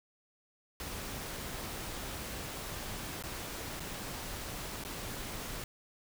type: noise with dropouts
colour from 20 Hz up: pink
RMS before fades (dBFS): -41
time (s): 0.8-5.64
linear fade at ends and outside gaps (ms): 1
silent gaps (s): 3.225-3.237 / 3.797-3.803 / 4.838-4.849
effects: none